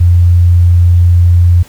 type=tone; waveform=sine; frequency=87.31 Hz; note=F2; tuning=in tune; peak=-3 dBFS; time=0-1.63 s; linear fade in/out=10 ms; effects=pink hiss -39 dBFS RMS until 1.68 s